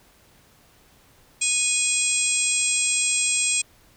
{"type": "harmonic tone with a mistuned harmonic", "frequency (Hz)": 826, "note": "G#5", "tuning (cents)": -10, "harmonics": [3, 4, 5, 6, 7, 8, 9, 10], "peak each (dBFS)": [-26, -31, -36, -35, -33, -32, -25, -24], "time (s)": [1.41, 3.62], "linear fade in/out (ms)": 10, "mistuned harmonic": 7, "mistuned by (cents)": -40, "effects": ["pink hiss -56 dBFS RMS until 3.96 s"]}